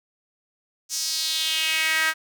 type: tone with high-pass filter sweep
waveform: sawtooth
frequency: 318.1 Hz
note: D#4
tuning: 38 cents sharp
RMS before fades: -24 dBFS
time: 0.89-2.14 s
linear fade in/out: 50 ms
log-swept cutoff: 6100 to 1600 Hz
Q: 3
effects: none